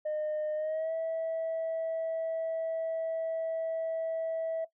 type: tone with pitch glide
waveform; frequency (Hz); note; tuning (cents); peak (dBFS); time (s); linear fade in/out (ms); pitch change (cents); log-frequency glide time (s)
sine; 611 to 651.1; D#5 to E5; -32 to -22; -28; 0.05-4.65; 10; +110; 0.55-0.93
effects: noise-tail reverb RT60 0.1 s tail -17 dB re dry + tanh soft clip ceiling -28 dBFS